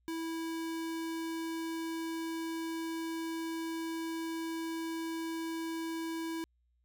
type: tone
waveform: square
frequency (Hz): 327.6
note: E4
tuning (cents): -11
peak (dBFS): -36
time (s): 0.08-6.44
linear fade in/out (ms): 0
effects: added 60 Hz sine -70 dBFS peak until 6.84 s